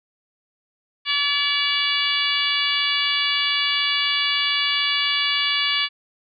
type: harmonic tone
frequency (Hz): 573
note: D5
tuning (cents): -43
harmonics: 2 / 3 / 4 / 5 / 6 / 7 / 8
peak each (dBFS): -30 / -29 / -25 / -24 / -24 / -31 / -29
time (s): 1.05-5.89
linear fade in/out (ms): 50
effects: none